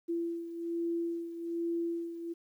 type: beating tone pair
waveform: sine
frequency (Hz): 337.6 / 338.8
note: E4 / E4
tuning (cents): +41 / +48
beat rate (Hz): 1.2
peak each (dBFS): -33 / -39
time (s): 0.08-2.34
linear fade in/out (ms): 20
effects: 11-bit